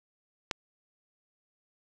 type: click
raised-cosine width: 0.2 ms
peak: -12 dBFS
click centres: 0.512 s
effects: none